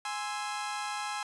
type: chord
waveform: sawtooth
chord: Ab augmented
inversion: none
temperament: equal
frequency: 830.6 / 1046.5 / 1318.5 Hz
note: Ab5 / C6 / E6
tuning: 0 / 0 / 0 cents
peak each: -32 / -36 / -36 dBFS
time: 0.05-1.23 s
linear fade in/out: 2 ms
effects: resampled to 24000 Hz